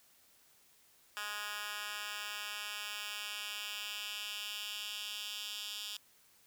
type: tone with high-pass filter sweep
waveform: 10% pulse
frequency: 207.7 Hz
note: G#3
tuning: in tune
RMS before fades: -42 dBFS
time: 1.17-5.97 s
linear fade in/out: 0 ms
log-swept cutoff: 1700 to 3500 Hz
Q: 2.1
effects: white hiss -66 dBFS RMS until 6.46 s